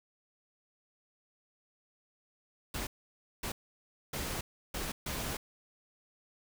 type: noise bursts at uneven times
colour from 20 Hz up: pink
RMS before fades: -37 dBFS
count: 5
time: 2.74-2.87 / 3.43-3.52 / 4.13-4.41 / 4.74-4.92 / 5.06-5.37 s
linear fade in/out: 5 ms
effects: none